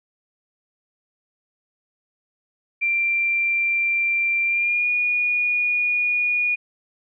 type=tone with pitch glide; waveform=sine; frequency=2364 to 2447 Hz; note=D7 to D#7; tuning=+11 to -29 cents; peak=-18 dBFS; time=2.81-6.56 s; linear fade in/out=20 ms; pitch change=+60 cents; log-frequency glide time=4.44-4.89 s; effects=none